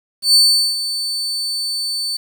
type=tone with ADSR envelope; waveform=35% pulse; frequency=4500 Hz; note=C#8; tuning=25 cents sharp; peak=-6 dBFS; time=0.22-2.17 s; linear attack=120 ms; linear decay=410 ms; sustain=-12 dB; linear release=8 ms; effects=7-bit